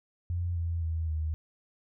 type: tone with pitch steps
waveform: sine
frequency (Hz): 87.31 / 84.19 / 81.18 / 78.28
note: F2 / E2 / E2 / D#2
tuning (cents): 0 / +37 / -26 / +11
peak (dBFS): -28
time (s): 0.3-1.34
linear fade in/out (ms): 0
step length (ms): 260
effects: none